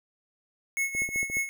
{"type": "tone with tremolo", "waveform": "square", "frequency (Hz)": 2186, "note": "C#7", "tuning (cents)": -25, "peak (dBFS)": -25, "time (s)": [0.77, 1.49], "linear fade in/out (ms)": 0, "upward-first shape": "sine", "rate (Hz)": 5.3, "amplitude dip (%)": 75}
{"type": "click train", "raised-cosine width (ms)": 2, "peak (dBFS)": -27, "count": 7, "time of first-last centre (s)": [0.95, 1.37], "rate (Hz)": 14.3}
{"effects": []}